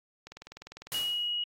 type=click train; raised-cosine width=0.2 ms; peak=-27 dBFS; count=14; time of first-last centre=0.27-0.92 s; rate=20 Hz
type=noise with exponential decay; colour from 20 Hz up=white; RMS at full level=-34 dBFS; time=0.92-1.38 s; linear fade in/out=1 ms; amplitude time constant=100 ms
type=tone; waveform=sine; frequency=2900 Hz; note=F#7; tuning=35 cents flat; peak=-29 dBFS; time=0.94-1.44 s; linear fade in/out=5 ms
effects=AAC 48 kbps